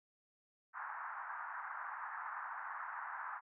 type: band-pass noise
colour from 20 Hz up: pink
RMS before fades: -45 dBFS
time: 0.73-3.41 s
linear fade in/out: 50 ms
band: 860 to 1700 Hz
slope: 48 dB/octave
effects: none